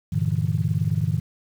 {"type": "chord", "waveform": "sine", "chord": "E half-diminished seventh", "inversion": "first", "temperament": "equal with one note detuned", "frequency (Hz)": [98, 116.54, 146.83, 165.39], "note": ["G2", "Bb2", "D3", "E3"], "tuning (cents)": [0, 0, 0, 6], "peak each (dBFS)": -25, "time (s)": [0.12, 1.2], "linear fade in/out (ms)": 10, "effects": ["tanh soft clip ceiling -10 dBFS", "8-bit"]}